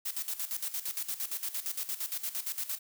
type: noise with tremolo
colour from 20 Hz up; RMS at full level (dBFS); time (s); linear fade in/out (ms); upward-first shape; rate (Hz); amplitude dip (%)
blue; -34; 0.05-2.79; 10; square; 8.7; 75
effects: none